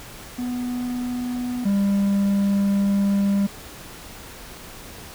triangle tone pair in turn, 246.9 / 199.26 Hz, B3 / G3, 0 / +29 cents, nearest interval major third, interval 371 cents, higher first, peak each -22 / -15 dBFS, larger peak second, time 0.38-1.65 / 1.65-3.47 s, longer second, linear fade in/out 10 ms, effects pink hiss -40 dBFS RMS until 5.14 s

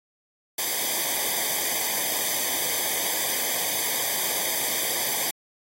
white noise with comb filter, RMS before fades -26 dBFS, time 0.58-5.31 s, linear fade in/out 5 ms, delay 0.73 ms, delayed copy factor -1, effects AAC 48 kbps

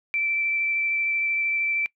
sine tone with vibrato, 2333 Hz, D7, 12 cents flat, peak -22 dBFS, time 0.14-1.86 s, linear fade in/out 0 ms, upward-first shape triangle, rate 13 Hz, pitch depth 12 cents each way, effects noise-tail reverb RT60 0.1 s tail -23 dB re dry

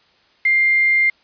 sine tone with quantisation, 2100 Hz, C7, 6 cents sharp, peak -12 dBFS, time 0.45-1.1 s, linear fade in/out 5 ms, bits 5, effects white hiss -56 dBFS RMS until 1.23 s + resampled to 11025 Hz

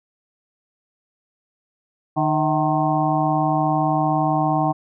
harmonic tone with a mistuned harmonic, 152.9 Hz, D#3, 30 cents flat, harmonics 1 / 2 / 4 / 5 / 6 / 7, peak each -23 / -23 / -26 / -21 / -27 / -27 dBFS, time 2.16-4.73 s, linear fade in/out 20 ms, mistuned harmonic 4, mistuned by +90 cents, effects none

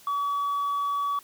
sine tone with tanh clipping, 1138 Hz, C#6, 45 cents sharp, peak -25 dBFS, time 0.07-1.19 s, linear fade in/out 2 ms, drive 1 dB, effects white hiss -53 dBFS RMS until 1.23 s

